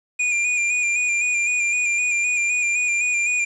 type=tone with vibrato; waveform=square; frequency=2424 Hz; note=D#7; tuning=46 cents flat; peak=-19 dBFS; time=0.19-3.45 s; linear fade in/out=10 ms; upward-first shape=square; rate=3.9 Hz; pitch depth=28 cents each way; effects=resampled to 22050 Hz + 8-bit